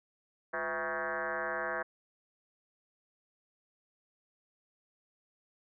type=tone with frequency modulation; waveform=sine; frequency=1108.7 Hz; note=C#6; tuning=in tune; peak=-32 dBFS; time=0.53-1.83 s; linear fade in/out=10 ms; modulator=151 Hz; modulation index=4.5; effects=none